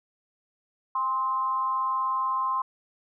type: tone with amplitude modulation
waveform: sine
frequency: 1046.5 Hz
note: C6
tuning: in tune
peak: -21 dBFS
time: 0.95-2.62 s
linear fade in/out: 5 ms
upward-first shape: sine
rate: 236 Hz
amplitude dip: 60%
effects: none